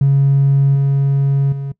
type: tone with level steps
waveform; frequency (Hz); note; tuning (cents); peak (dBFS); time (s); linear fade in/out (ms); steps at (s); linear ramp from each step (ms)
triangle; 138.59; C#3; 0; -5 / -8 / -18; 0.01-1.72; 5; 0.75 / 1.52; 5
effects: noise-tail reverb RT60 0.1 s tail -21 dB re dry + tanh soft clip ceiling -6 dBFS